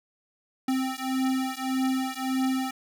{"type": "beating tone pair", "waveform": "square", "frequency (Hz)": [260.9, 262.6], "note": ["C4", "C4"], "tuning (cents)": [-5, 6], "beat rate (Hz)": 1.7, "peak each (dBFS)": -29, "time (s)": [0.68, 2.71], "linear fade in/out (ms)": 5, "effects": []}